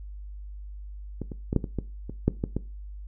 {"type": "clicks", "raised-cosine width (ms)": 3, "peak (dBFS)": [-18, -22, -14, -8, -18, -15, -22, -7, -13, -14], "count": 10, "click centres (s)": [1.217, 1.318, 1.529, 1.563, 1.642, 1.787, 2.096, 2.28, 2.439, 2.566], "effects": ["noise-tail reverb RT60 0.3 s tail -18 dB re dry", "added 50 Hz sine -37 dBFS peak until 3.07 s"]}